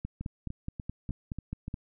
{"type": "two click trains", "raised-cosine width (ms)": 5, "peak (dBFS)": [-22, -24], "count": [9, 6], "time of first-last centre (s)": [[0.05, 1.741], [0.21, 1.681]], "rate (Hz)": [4.73, 3.4], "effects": []}